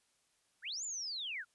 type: linear two-way sweep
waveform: sine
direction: up then down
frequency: 1322 to 7280 to 1322 Hz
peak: -38 dBFS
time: 0.62-1.45 s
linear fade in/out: 50 ms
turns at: 0.84 s
effects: white hiss -75 dBFS RMS until 1.54 s + resampled to 24000 Hz